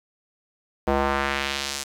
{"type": "tone with band-pass filter sweep", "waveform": "square", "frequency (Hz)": 69.3, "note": "C#2", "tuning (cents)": 0, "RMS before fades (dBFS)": -25, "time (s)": [0.87, 1.84], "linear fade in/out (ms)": 10, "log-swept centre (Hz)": [620, 7300], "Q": 1.1, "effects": ["8-bit"]}